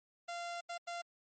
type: tone bursts at uneven times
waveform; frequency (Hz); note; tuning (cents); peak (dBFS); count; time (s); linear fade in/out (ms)
sawtooth; 691; F5; -19; -36; 3; 0.28-0.61 / 0.69-0.78 / 0.87-1.02; 10
effects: MP3 32 kbps